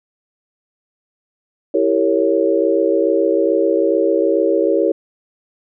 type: chord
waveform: sine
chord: E diminished seventh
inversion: none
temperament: equal with one note detuned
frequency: 329.6 / 392 / 458.9 / 554.4 Hz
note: E4 / G4 / Bb4 / Db5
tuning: 0 / 0 / -27 / 0 cents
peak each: -18 dBFS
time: 1.74-4.92 s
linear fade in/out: 5 ms
effects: none